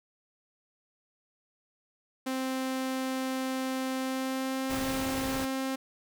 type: tone with pitch glide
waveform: sawtooth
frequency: 261.6 to 265.3 Hz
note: C4 to C4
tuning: 0 to +24 cents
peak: -26 dBFS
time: 2.26-5.76 s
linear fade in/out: 10 ms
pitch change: +24 cents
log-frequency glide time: 3.98-4.82 s
type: noise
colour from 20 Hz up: pink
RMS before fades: -37 dBFS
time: 4.69-5.46 s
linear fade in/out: 20 ms
effects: none